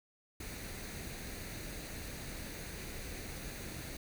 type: noise with comb filter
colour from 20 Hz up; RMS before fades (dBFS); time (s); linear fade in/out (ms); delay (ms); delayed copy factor
pink; -44; 0.4-3.97; 5; 0.47; +0.5
effects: none